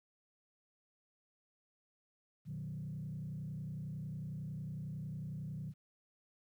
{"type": "tone with frequency modulation", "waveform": "sine", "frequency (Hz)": 150, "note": "D3", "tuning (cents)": 37, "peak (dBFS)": -39, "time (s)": [2.45, 5.74], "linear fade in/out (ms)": 50, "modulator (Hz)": 31, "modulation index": 1.1, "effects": ["tanh soft clip ceiling -35 dBFS", "12-bit"]}